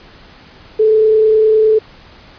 sine tone with frequency modulation, 435.2 Hz, A4, 19 cents flat, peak -7 dBFS, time 0.79-1.79 s, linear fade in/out 10 ms, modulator 29.8 Hz, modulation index 0.22, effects pink hiss -41 dBFS RMS until 2.38 s + resampled to 11025 Hz

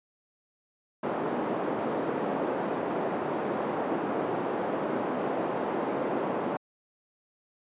pink band-pass noise, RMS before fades -30 dBFS, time 1.03-6.57 s, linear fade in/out 5 ms, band 270 to 820 Hz, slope 12 dB/octave, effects high-pass 150 Hz 12 dB/octave + resampled to 8000 Hz

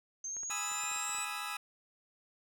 sine linear sweep, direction up, 6272 to 7940 Hz, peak -37 dBFS, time 0.24-1.25 s, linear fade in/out 5 ms
clicks, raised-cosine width 0.5 ms, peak -38 dBFS, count 10, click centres 0.367 / 0.433 / 0.498 / 0.716 / 0.838 / 0.915 / 0.962 / 1.094 / 1.149 / 1.185 s
20% pulse chord, E major seventh, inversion first, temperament equal, 830.6 / 987.8 / 1244.5 / 1318.5 Hz, G#5 / B5 / D#6 / E6, 0 / 0 / 0 / 0 cents, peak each -39 / -41 / -37 / -36 dBFS, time 0.5-1.57 s, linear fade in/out 5 ms
effects none

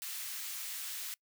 white high-pass noise, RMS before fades -41 dBFS, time 0.02-1.14 s, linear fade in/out 0 ms, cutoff 1600 Hz, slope 12 dB/octave, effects noise-tail reverb RT60 0.1 s tail -25 dB re dry

